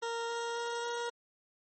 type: tone with pitch steps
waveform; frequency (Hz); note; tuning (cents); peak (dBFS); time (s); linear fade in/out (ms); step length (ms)
20% pulse; 464.1 / 467.3 / 470.6 / 473.9; A#4 / A#4 / A#4 / A#4; -8 / +4 / +16 / +28; -29; 0.02-1.1; 10; 270
effects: MP3 32 kbps